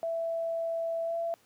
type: tone with pitch glide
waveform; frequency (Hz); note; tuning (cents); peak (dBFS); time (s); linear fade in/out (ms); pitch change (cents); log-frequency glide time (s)
sine; 663 to 671.9; E5 to E5; +10 to +33; -29; 0.03-1.34; 0; +23; 1.04-1.16
effects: pink hiss -64 dBFS RMS until 1.45 s + high-pass 150 Hz 12 dB/octave